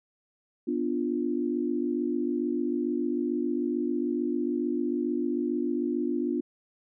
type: chord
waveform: sine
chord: B diminished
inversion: none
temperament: equal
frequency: 246.9 / 293.7 / 349.2 Hz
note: B3 / D4 / F4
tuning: 0 / 0 / 0 cents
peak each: -30 dBFS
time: 0.67-6.41 s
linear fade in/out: 10 ms
effects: none